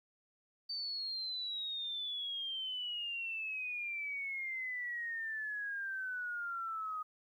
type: exponential sweep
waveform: sine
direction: down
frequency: 4603 to 1244.5 Hz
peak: -37 dBFS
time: 0.69-7.03 s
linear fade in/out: 10 ms
effects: 12-bit